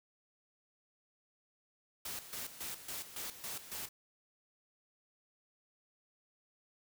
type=noise with tremolo; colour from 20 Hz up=white; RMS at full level=-42 dBFS; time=2.05-3.89 s; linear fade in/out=5 ms; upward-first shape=square; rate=3.6 Hz; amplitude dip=70%; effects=none